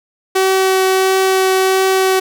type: tone with vibrato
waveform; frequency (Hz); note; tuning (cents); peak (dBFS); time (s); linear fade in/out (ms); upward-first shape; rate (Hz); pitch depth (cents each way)
sawtooth; 379.4; F#4; +43; -7; 0.35-2.2; 10; triangle; 1.5; 8
effects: none